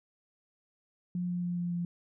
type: tone with pitch steps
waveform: sine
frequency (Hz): 177.9 / 176.77 / 175.65 / 174.54 / 173.44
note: F3 / F3 / F3 / F3 / F3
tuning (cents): +32 / +21 / +10 / -1 / -12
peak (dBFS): -30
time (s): 1.15-1.85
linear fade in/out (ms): 2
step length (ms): 140
effects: none